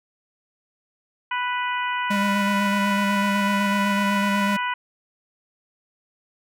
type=harmonic tone; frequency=493.9 Hz; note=B4; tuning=in tune; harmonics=2 / 3 / 4 / 5 / 6; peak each=-25 / -29 / -31 / -33 / -35 dBFS; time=1.31-4.74 s; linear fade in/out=5 ms
type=tone with vibrato; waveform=square; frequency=201.4 Hz; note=G3; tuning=47 cents sharp; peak=-22 dBFS; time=2.1-4.57 s; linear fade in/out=10 ms; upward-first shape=square; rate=8 Hz; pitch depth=17 cents each way
effects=none